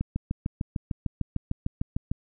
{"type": "click train", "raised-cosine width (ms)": 5, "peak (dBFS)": -15, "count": 15, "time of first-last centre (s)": [0.01, 2.115], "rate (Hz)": 6.65, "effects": []}